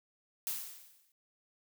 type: noise with exponential decay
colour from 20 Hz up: blue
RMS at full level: -34 dBFS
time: 0.47-1.12 s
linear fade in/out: 1 ms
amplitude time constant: 140 ms
effects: none